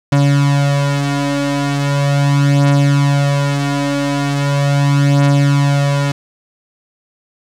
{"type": "beating tone pair", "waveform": "35% pulse", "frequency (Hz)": [141.4, 141.79], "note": ["C#3", "C#3"], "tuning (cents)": [35, 40], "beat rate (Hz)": 0.39, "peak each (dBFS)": [-11, -15], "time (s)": [0.12, 6.12], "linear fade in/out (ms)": 5, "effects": ["low-pass 8000 Hz 12 dB/octave", "7-bit"]}